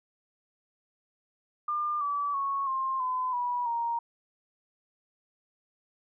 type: tone with pitch steps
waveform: sine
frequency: 1200 / 1151.1 / 1104.2 / 1059.2 / 1016.1 / 974.7 / 935 Hz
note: D6 / D6 / C#6 / C6 / B5 / B5 / A#5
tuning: +37 / -35 / -7 / +21 / +49 / -23 / +5 cents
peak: -27 dBFS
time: 1.68-3.99 s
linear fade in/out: 5 ms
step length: 330 ms
effects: none